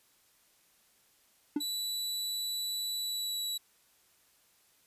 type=tone with exponential decay; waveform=triangle; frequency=293.7 Hz; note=D4; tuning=in tune; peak=-22 dBFS; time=1.56-1.64 s; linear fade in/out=5 ms; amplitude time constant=16 ms
type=tone with pitch glide; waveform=sawtooth; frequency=3951 to 3924 Hz; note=B7 to B7; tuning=0 to -12 cents; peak=-30 dBFS; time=1.6-3.58 s; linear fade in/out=10 ms; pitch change=-12 cents; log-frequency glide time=2.97-3.42 s
effects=white hiss -67 dBFS RMS until 4.86 s + resampled to 32000 Hz